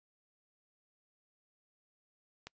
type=click; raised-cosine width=0.2 ms; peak=-27 dBFS; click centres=2.47 s; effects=noise-tail reverb RT60 0.1 s tail -26 dB re dry + resampled to 16000 Hz